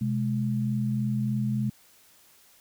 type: tone pair together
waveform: sine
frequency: 127.2 / 210.5 Hz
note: C3 / G#3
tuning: -48 / +24 cents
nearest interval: major sixth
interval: 872 cents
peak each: -27 dBFS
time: 0.01-1.7 s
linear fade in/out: 5 ms
effects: white hiss -58 dBFS RMS until 2.6 s